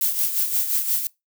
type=noise with tremolo; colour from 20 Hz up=violet; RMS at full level=-20 dBFS; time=0.01-1.07 s; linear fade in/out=2 ms; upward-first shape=sine; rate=5.7 Hz; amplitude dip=60%; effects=noise-tail reverb RT60 0.2 s tail -23 dB re dry